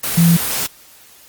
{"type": "tone in noise", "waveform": "sine", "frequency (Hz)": 168.7, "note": "E3", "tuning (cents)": 40, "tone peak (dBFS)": -8, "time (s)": [0.17, 0.37], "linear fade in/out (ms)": 10, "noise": "white", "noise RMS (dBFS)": -20, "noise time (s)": [0.03, 0.67], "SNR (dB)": 9, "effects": ["white hiss -45 dBFS RMS until 1.28 s", "Opus 24 kbps"]}